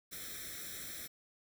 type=noise with comb filter; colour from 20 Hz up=white; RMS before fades=-45 dBFS; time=0.11-1.08 s; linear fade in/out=20 ms; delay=0.53 ms; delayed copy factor=+0.95; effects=none